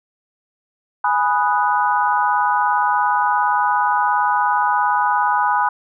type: chord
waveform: sine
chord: G# minor seventh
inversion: none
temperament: equal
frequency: 830.6 / 987.8 / 1244.5 / 1480 Hz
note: G#5 / B5 / D#6 / F#6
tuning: 0 / 0 / 0 / 0 cents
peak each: -19 / -18 / -22 / -23 dBFS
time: 1.04-5.69 s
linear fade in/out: 5 ms
effects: none